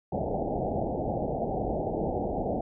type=low-pass noise; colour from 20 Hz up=white; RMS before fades=-30 dBFS; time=0.12-2.61 s; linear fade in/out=5 ms; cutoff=810 Hz; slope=96 dB/octave; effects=none